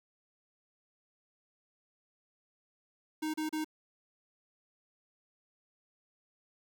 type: tone bursts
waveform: square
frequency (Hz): 310.6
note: D#4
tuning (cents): -3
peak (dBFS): -33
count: 3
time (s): 3.22-3.646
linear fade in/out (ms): 10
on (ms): 120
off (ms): 33
effects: 10-bit